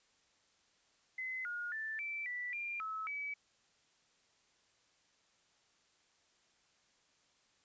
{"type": "tone with pitch steps", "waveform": "sine", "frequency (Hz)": [2040, 1433, 1765, 2330, 1967, 2391, 1296, 2287], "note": ["C7", "F6", "A6", "D7", "B6", "D7", "E6", "D7"], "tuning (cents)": [-44, 44, 5, -14, -7, 30, -30, -47], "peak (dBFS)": -38, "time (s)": [1.18, 3.34], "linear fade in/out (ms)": 5, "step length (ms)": 270, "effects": ["white hiss -72 dBFS RMS until 7.64 s", "resampled to 16000 Hz"]}